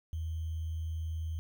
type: tone with sample-and-hold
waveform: sine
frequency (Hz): 80.7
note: E2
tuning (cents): -36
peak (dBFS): -33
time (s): 0.13-1.39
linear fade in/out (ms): 0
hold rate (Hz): 3150
effects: none